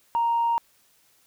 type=tone; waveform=sine; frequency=932.3 Hz; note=A#5; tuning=in tune; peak=-19 dBFS; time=0.15-0.58 s; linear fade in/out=0 ms; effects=tanh soft clip ceiling -16 dBFS + white hiss -62 dBFS RMS until 1.26 s